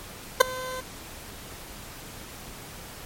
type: tone with ADSR envelope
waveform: 20% pulse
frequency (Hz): 513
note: C5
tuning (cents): -34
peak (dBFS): -3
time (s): 0.4-0.81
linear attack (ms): 12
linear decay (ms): 5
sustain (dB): -24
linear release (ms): 12
effects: pink hiss -42 dBFS RMS until 3.05 s + MP3 64 kbps